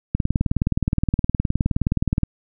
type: click train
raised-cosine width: 5 ms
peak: -6 dBFS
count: 41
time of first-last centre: 0.15-2.233 s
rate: 19.2 Hz
effects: none